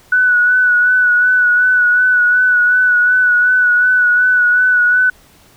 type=tone with vibrato; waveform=sine; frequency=1480 Hz; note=F#6; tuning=in tune; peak=-8 dBFS; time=0.12-5.1 s; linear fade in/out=5 ms; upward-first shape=sine; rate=2.7 Hz; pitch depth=28 cents each way; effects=pink hiss -47 dBFS RMS until 5.56 s